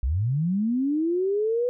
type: linear sweep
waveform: sine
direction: up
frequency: 55.4 to 498.1 Hz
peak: -21 dBFS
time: 0.03-1.69 s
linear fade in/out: 0 ms
effects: none